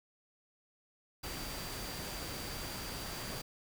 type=tone in noise; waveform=sine; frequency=4699 Hz; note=D8; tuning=in tune; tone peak=-49 dBFS; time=1.23-3.42 s; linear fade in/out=10 ms; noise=pink; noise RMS=-42 dBFS; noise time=1.23-3.42 s; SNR=-10 dB; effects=none